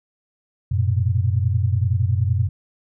sine tone cluster, 92.4 / 114.8 / 125.4 Hz, F#2 / A#2 / B2, -2 / -26 / +27 cents, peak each -19 / -21 / -24 dBFS, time 0.71-2.49 s, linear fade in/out 10 ms, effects none

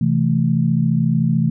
sine chord, A minor, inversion first, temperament equal, 130.81 / 164.81 / 220 Hz, C3 / E3 / A3, 0 / 0 / 0 cents, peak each -19 / -17 / -19 dBFS, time 0.01-1.5 s, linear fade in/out 5 ms, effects none

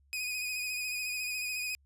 sawtooth tone with vibrato, 2489 Hz, D#7, in tune, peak -30 dBFS, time 0.13-1.75 s, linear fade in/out 0 ms, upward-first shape sine, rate 14 Hz, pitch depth 33 cents each way, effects added 69 Hz sine -63 dBFS peak until 1.85 s + resampled to 32000 Hz

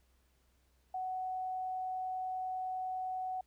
sine tone, 745 Hz, F#5, 12 cents sharp, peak -35 dBFS, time 0.94-3.41 s, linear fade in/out 5 ms, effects added 63 Hz sine -70 dBFS peak until 3.46 s + pink hiss -75 dBFS RMS until 3.46 s

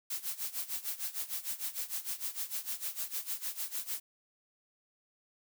blue noise with tremolo, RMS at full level -35 dBFS, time 0.1-4 s, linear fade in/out 5 ms, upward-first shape sine, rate 6.6 Hz, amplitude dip 85%, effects none

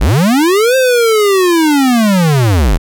square linear two-way sweep, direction up then down, 34.65 to 530 to 34.65 Hz, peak -8 dBFS, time 0-2.78 s, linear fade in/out 20 ms, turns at 0.76 s, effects none

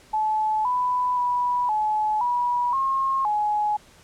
sine tone with pitch steps, 863 / 994 / 981 / 855 / 972 / 1075 / 840 Hz, A5 / B5 / B5 / A5 / B5 / C6 / G#5, -34 / +11 / -12 / -50 / -28 / +47 / +19 cents, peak -20 dBFS, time 0.13-3.77 s, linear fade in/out 10 ms, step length 520 ms, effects pink hiss -52 dBFS RMS until 4.03 s + low-pass 10000 Hz 12 dB/octave

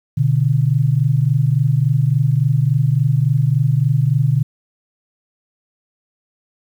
sine tone pair together, 123.3 / 146.83 Hz, B2 / D3, -2 / 0 cents, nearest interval minor third, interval 302 cents, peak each -15 dBFS, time 0.17-4.43 s, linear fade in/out 10 ms, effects 8-bit

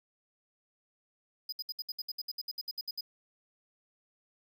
square tone bursts, 4978 Hz, D#8, in tune, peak -35 dBFS, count 16, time 1.49-3.009 s, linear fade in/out 5 ms, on 34 ms, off 65 ms, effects 12-bit

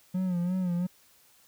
triangle tone with vibrato, 180 Hz, F#3, 47 cents flat, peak -24 dBFS, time 0.14-0.87 s, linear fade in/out 10 ms, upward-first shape sine, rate 2.9 Hz, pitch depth 68 cents each way, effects white hiss -61 dBFS RMS until 1.47 s

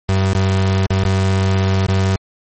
35% pulse tone with dropouts, 95.6 Hz, G2, 43 cents flat, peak -11 dBFS, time 0.09-2.16 s, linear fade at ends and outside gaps 0 ms, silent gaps 0.332-0.35 / 0.863-0.905 / 1.036-1.052 / 1.865-1.885 s, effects MP3 32 kbps

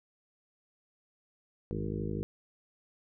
harmonic tone with a mistuned harmonic, 52 Hz, G#1, 3 cents sharp, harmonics 1 / 2 / 3 / 4 / 5 / 6 / 7 / 8 / 9, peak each -42 / -39 / -38 / -39 / -49 / -42 / -42 / -43 / -44 dBFS, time 1.71-2.23 s, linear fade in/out 0 ms, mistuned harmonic 2, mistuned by -86 cents, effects none

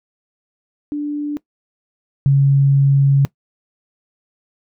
sine tone pair in turn, 293.7 / 138.61 Hz, D4 / C#3, 0 / 0 cents, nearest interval octave + minor second, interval 1300 cents, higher first, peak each -19 / -9 dBFS, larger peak second, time 0.92-1.37 / 2.26-3.25 s, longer second, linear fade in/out 0 ms, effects noise-tail reverb RT60 0.1 s tail -20 dB re dry

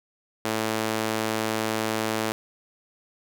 sawtooth tone with high-pass filter, 110 Hz, A2, in tune, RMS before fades -27 dBFS, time 0.45-2.32 s, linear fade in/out 0 ms, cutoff 300 Hz, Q 0.67, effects none

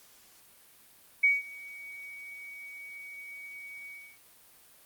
sine tone with ADSR envelope, 2253 Hz, C#7, 28 cents sharp, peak -18 dBFS, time 1.23-4.19 s, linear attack 10 ms, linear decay 180 ms, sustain -23 dB, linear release 290 ms, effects white hiss -58 dBFS RMS until 4.85 s + Opus 48 kbps

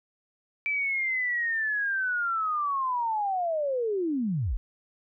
sine linear sweep, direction down, 2332 to 32.7 Hz, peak -25 dBFS, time 0.66-4.57 s, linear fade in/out 0 ms, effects none

